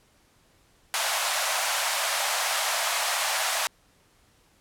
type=high-pass noise; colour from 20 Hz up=pink; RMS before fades=-26 dBFS; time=0.94-3.67 s; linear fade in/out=0 ms; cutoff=620 Hz; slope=48 dB/octave; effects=pink hiss -62 dBFS RMS until 4.6 s + low-pass 12000 Hz 12 dB/octave